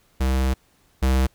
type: tone pair in turn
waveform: square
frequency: 65.41 / 65.41 Hz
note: C2 / C2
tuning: 0 / 0 cents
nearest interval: unison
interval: 0 cents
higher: neither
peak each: -19 / -17 dBFS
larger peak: second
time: 0.2-0.54 / 1.02-1.27 s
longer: first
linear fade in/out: 10 ms
effects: pink hiss -61 dBFS RMS until 1.34 s